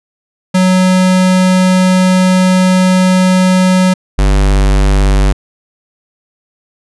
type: tone pair in turn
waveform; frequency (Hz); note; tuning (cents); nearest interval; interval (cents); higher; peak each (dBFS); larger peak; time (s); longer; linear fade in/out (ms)
square; 185 / 49; F#3 / G1; 0 / 0; octave + major seventh; 2300; first; -7; neither; 0.54-3.94 / 4.18-5.33; first; 10
effects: resampled to 24000 Hz